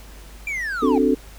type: linear sweep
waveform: triangle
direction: down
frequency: 2394 to 740 Hz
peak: -22 dBFS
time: 0.47-0.98 s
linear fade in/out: 2 ms
type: chord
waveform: sine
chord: D dominant seventh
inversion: third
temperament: equal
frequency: 261.6 / 293.7 / 370 / 440 Hz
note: C4 / D4 / F#4 / A4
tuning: 0 / 0 / 0 / 0 cents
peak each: -19 / -20 / -24 / -20 dBFS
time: 0.82-1.15 s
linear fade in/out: 10 ms
effects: added 50 Hz sine -40 dBFS peak until 1.38 s + pink hiss -46 dBFS RMS until 1.38 s